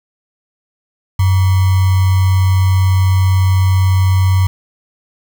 sine tone with sample-and-hold, 94 Hz, F#2, 28 cents sharp, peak -8 dBFS, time 1.19-4.47 s, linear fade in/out 5 ms, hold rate 1050 Hz, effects none

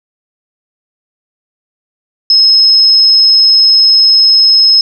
sine tone, 5170 Hz, E8, 34 cents flat, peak -3 dBFS, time 2.3-4.81 s, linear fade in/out 2 ms, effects none

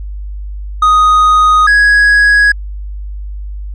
triangle tone pair in turn, 1247 / 1664.5 Hz, D#6 / G#6, +3 / +3 cents, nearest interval perfect fourth, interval 500 cents, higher second, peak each -3 dBFS, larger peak neither, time 0.82-1.67 / 1.67-2.52 s, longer neither, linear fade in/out 5 ms, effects added 50 Hz sine -20 dBFS peak until 3.74 s + resampled to 22050 Hz

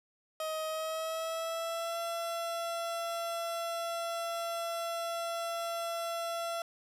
30% pulse tone with pitch glide, 630 to 675.2 Hz, D#5 to E5, +21 to +41 cents, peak -31 dBFS, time 0.4-6.62 s, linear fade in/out 2 ms, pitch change +120 cents, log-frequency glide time 0.68-1.99 s, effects resampled to 32000 Hz

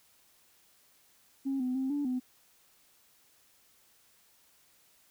sine tone with pitch steps, 271.4 / 253.1 / 264.1 / 288.5 / 253.1 Hz, C#4 / B3 / C4 / D4 / B3, -36 / +43 / +16 / -31 / +43 cents, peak -28 dBFS, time 1.45-2.2 s, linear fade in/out 20 ms, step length 150 ms, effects tanh soft clip ceiling -25 dBFS + white hiss -65 dBFS RMS until 5.1 s

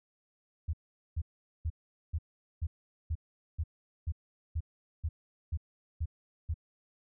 sine tone bursts, 79.8 Hz, D#2, 44 cents sharp, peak -29 dBFS, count 13, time 0.68-6.542 s, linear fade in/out 10 ms, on 54 ms, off 430 ms, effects none

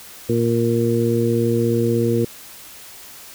harmonic tone, 116.7 Hz, A#2, 2 cents sharp, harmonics 1 / 2 / 3 / 4, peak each -21 / -21 / -21 / -21 dBFS, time 0.29-2.25 s, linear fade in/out 5 ms, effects white hiss -40 dBFS RMS until 3.34 s

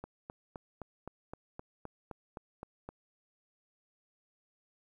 click train, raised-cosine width 1 ms, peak -28 dBFS, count 12, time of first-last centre 0.04-2.89 s, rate 3.86 Hz, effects 11-bit

